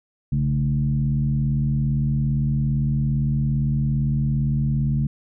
sine tone with frequency modulation, 140 Hz, C#3, 18 cents sharp, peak -18 dBFS, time 0.32-5.07 s, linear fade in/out 5 ms, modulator 77.6 Hz, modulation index 0.82, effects none

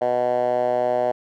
10% pulse tone with band-pass filter, 123.47 Hz, B2, in tune, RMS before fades -21 dBFS, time 0.01-1.12 s, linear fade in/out 10 ms, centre 650 Hz, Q 4.1, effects none

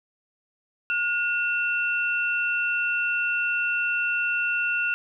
sine tone pair together, 1437.3 / 2700 Hz, F6 / E7, +49 / +41 cents, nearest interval major seventh, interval 1092 cents, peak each -25 dBFS, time 0.9-4.94 s, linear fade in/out 0 ms, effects none

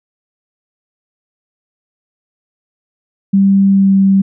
sine tone with pitch glide, 196 to 194.31 Hz, G3 to G3, 0 to -15 cents, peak -6 dBFS, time 3.33-4.22 s, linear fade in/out 10 ms, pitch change -15 cents, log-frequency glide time 3.69-3.92 s, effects none

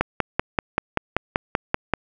click train, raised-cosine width 0.5 ms, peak -3 dBFS, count 11, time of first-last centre 0.01-1.937 s, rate 5.19 Hz, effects none

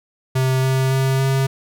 square tone with pitch steps, 130.81 / 132.02 / 133.25 / 134.49 Hz, C3 / C3 / C3 / C3, 0 / +16 / +32 / +48 cents, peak -16 dBFS, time 0.35-1.47 s, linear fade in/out 10 ms, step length 280 ms, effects none

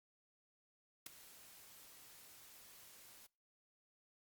white noise with ADSR envelope, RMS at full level -44 dBFS, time 1.06-3.27 s, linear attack 4 ms, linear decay 9 ms, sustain -16 dB, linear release 11 ms, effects noise-tail reverb RT60 0.4 s tail -26 dB re dry + Opus 48 kbps

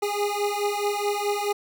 25% pulse beating tone pair, 408.1 / 412.8 Hz, G#4 / G#4, -30 / -10 cents, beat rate 4.7 Hz, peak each -23 dBFS, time 0.02-1.53 s, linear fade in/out 10 ms, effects none

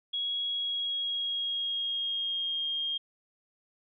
sine tone with pitch glide, 3322 to 3227 Hz, G#7 to G7, 0 to +50 cents, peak -29 dBFS, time 0.13-2.98 s, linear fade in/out 10 ms, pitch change -50 cents, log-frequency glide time 0.46-2.66 s, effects none

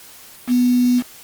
sine tone with quantisation, 246.9 Hz, B3, in tune, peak -12 dBFS, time 0.47-1.03 s, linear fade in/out 50 ms, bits 5, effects white hiss -42 dBFS RMS until 1.23 s + Opus 48 kbps

